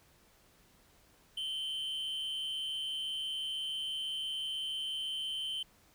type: tone with amplitude modulation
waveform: triangle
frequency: 3077 Hz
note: G7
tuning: 33 cents flat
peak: -31 dBFS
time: 1.37-5.63 s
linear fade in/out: 5 ms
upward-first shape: sine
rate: 216 Hz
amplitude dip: 50%
effects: pink hiss -65 dBFS RMS until 5.94 s